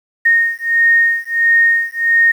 sine beating tone pair, 1849 / 1850.5 Hz, A#6 / A#6, -15 / -13 cents, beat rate 1.5 Hz, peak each -13 / -13 dBFS, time 0.25-2.32 s, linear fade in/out 10 ms, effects 7-bit

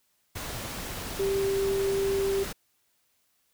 sine tone in noise, 392 Hz, G4, in tune, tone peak -24 dBFS, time 1.19-2.44 s, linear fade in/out 10 ms, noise pink, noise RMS -36 dBFS, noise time 0.35-2.53 s, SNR +9 dB, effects white hiss -71 dBFS RMS until 3.53 s

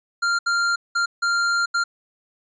square tone bursts at uneven times, 1392 Hz, F6, 6 cents flat, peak -19 dBFS, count 5, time 0.22-0.39 / 0.46-0.76 / 0.95-1.06 / 1.22-1.66 / 1.74-1.84 s, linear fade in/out 10 ms, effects resampled to 16000 Hz

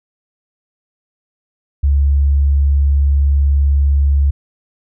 sine tone, 70.3 Hz, C#2, 25 cents sharp, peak -9 dBFS, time 1.83-4.31 s, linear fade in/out 10 ms, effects none

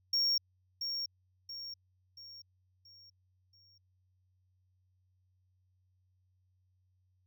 triangle tone with echo, 5540 Hz, F8, 15 cents flat, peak -26 dBFS, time 0.13-0.38 s, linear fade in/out 5 ms, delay 680 ms, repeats 5, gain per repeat -7 dB, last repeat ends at 3.78 s, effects added 92 Hz sine -70 dBFS peak until 7.26 s

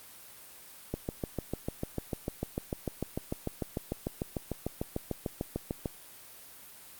click train, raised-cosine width 2 ms, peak -18 dBFS, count 34, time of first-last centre 0.94-5.858 s, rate 6.71 Hz, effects white hiss -51 dBFS RMS until 6.99 s + Opus 32 kbps

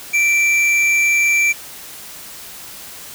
sine tone pair together, 2345 / 6677 Hz, D7 / G#8, -3 / +8 cents, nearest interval octave + tritone, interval 1811 cents, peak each -10 / -20 dBFS, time 0.13-1.53 s, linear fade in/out 20 ms, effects tanh soft clip ceiling -10 dBFS + white hiss -35 dBFS RMS until 3.14 s

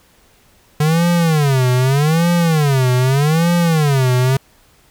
square tone with vibrato, 147.5 Hz, D3, 8 cents sharp, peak -12 dBFS, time 0.8-4.37 s, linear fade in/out 5 ms, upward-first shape sine, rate 0.82 Hz, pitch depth 280 cents each way, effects pink hiss -52 dBFS RMS until 4.9 s

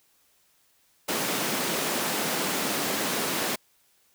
pink high-pass noise, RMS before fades -28 dBFS, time 1.08-3.56 s, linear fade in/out 10 ms, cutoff 180 Hz, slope 24 dB/octave, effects white hiss -65 dBFS RMS until 4.14 s

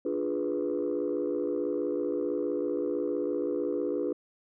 sine chord, D diminished seventh, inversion none, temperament equal, 293.7 / 349.2 / 415.3 / 493.9 Hz, D4 / F4 / Ab4 / Cb5, 0 / 0 / 0 / 0 cents, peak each -32 dBFS, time 0.05-4.13 s, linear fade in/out 5 ms, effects tanh soft clip ceiling -21 dBFS

